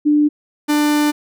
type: tone pair in turn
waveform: sine / 45% pulse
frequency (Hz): 297 / 297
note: D4 / D4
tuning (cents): +20 / +20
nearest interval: unison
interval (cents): 0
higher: neither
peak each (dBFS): -10 / -13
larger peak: first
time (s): 0.05-0.29 / 0.68-1.12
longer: second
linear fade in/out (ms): 20
effects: none